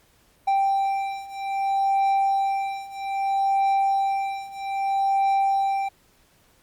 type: beating tone pair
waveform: triangle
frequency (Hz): 784 / 784.62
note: G5 / G5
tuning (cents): 0 / +1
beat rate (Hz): 0.62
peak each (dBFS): -23 / -21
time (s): 0.47-5.89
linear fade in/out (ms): 10
effects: pink hiss -60 dBFS RMS until 6.62 s + Opus 48 kbps